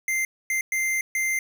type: tone bursts at uneven times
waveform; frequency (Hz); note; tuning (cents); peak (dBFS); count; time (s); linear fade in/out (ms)
square; 2088; C7; -4; -23; 4; 0.08-0.25 / 0.5-0.61 / 0.72-1.01 / 1.15-1.39; 2
effects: none